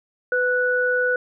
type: tone pair together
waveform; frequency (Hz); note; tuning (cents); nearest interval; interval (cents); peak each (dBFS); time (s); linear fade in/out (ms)
sine; 499 / 1476.9; B4 / F#6; +18 / -4; octave + perfect fifth; 1878; -21 / -20; 0.32-1.16; 2
effects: none